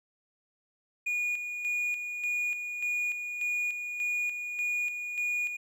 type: tone with tremolo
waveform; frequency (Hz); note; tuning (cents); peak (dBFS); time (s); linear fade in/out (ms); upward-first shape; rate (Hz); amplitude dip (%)
triangle; 2446; D#7; -30; -26; 1.06-5.57; 10; square; 1.7; 50
effects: none